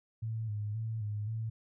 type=tone with vibrato; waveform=sine; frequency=108.2 Hz; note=A2; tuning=29 cents flat; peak=-33 dBFS; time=0.22-1.5 s; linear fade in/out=10 ms; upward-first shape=square; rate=1.9 Hz; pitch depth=57 cents each way; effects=none